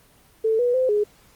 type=tone with pitch steps; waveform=sine; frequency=443 / 487.7 / 515 / 417 Hz; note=A4 / B4 / C5 / G#4; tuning=+12 / -22 / -28 / +7 cents; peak=-17 dBFS; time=0.44-1.04 s; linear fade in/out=10 ms; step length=150 ms; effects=pink hiss -55 dBFS RMS until 1.35 s + Opus 24 kbps